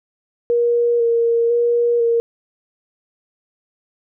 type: tone with vibrato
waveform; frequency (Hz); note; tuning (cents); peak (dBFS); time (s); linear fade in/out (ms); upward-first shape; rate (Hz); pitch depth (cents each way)
sine; 470.1; A#4; +15; -13; 0.5-2.2; 0; square; 1; 17
effects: none